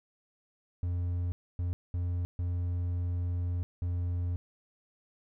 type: tone bursts at uneven times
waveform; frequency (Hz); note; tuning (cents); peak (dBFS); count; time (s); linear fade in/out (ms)
triangle; 88; F2; +14; -27; 5; 0.83-1.32 / 1.59-1.73 / 1.94-2.25 / 2.39-3.63 / 3.82-4.36; 0
effects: none